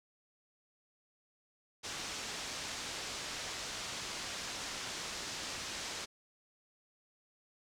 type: low-pass noise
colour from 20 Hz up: white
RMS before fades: -42 dBFS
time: 1.83-6.06 s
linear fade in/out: 20 ms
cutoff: 6800 Hz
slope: 24 dB/octave
effects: none